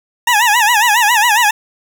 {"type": "tone with vibrato", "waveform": "20% pulse", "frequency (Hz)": 899, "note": "A5", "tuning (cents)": 37, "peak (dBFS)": -4, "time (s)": [0.27, 1.51], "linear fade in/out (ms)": 5, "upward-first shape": "sine", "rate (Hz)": 7.3, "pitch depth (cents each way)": 160, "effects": []}